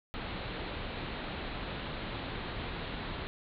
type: low-pass noise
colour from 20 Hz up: pink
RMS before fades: -39 dBFS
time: 0.14-3.27 s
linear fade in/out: 0 ms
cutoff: 4200 Hz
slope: 96 dB/octave
effects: none